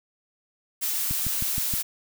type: noise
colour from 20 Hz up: blue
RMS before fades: -27 dBFS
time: 0.81-1.83 s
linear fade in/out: 20 ms
type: click train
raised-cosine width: 5 ms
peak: -19 dBFS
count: 5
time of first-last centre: 1.11-1.738 s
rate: 6.37 Hz
effects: none